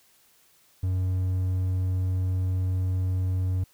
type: tone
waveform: triangle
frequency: 92.5 Hz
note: F#2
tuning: in tune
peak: -21 dBFS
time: 0.83-3.64 s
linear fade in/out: 5 ms
effects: white hiss -61 dBFS RMS until 3.73 s